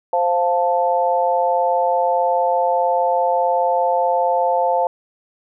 sine chord, F major, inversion second, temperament equal, 523.3 / 698.5 / 880 Hz, C5 / F5 / A5, 0 / 0 / 0 cents, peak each -19 dBFS, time 0.13-4.87 s, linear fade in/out 2 ms, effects none

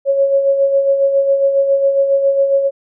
sine tone with tremolo, 551 Hz, C#5, 11 cents flat, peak -8 dBFS, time 0.05-2.71 s, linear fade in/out 50 ms, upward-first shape sine, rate 7.3 Hz, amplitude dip 50%, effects none

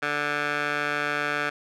15% pulse tone with band-pass filter, 146.83 Hz, D3, in tune, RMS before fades -27 dBFS, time 0.02-1.5 s, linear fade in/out 10 ms, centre 1700 Hz, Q 1.8, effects none

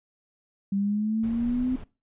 sine exponential sweep, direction up, 195.5 to 258.9 Hz, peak -23 dBFS, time 0.72-1.76 s, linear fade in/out 5 ms
brown noise, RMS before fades -39 dBFS, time 1.23-1.84 s, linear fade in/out 5 ms
effects noise-tail reverb RT60 0.3 s tail -20 dB re dry + resampled to 8000 Hz

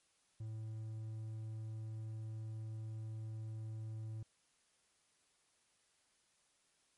triangle tone, 110 Hz, A2, in tune, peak -40 dBFS, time 0.4-4.23 s, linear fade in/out 5 ms, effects white hiss -75 dBFS RMS until 6.97 s + MP3 48 kbps

